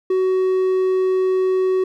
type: tone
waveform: triangle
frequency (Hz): 374.2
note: F#4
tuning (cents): +20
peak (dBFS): -13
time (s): 0.1-1.84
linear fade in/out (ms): 5
effects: none